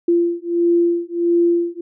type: beating tone pair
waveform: sine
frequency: 342.6 / 344.1 Hz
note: F4 / F4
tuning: -33 / -26 cents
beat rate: 1.5 Hz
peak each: -17 dBFS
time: 0.08-1.81 s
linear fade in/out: 5 ms
effects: none